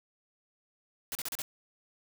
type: noise bursts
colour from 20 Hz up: white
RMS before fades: -36 dBFS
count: 5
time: 1.12-1.419 s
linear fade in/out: 0 ms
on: 31 ms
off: 36 ms
effects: none